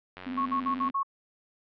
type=click train; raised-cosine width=0.3 ms; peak=-25 dBFS; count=68; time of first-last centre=0.17-0.9 s; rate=91.8 Hz
type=tone with vibrato; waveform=sine; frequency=255.8 Hz; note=C4; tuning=39 cents flat; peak=-32 dBFS; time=0.26-0.91 s; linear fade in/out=10 ms; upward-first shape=square; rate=18 Hz; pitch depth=45 cents each way
type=tone bursts; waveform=sine; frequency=1100 Hz; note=C#6; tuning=14 cents flat; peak=-25 dBFS; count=5; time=0.37-1.032 s; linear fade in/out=10 ms; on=90 ms; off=53 ms
effects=low-pass 3000 Hz 12 dB/octave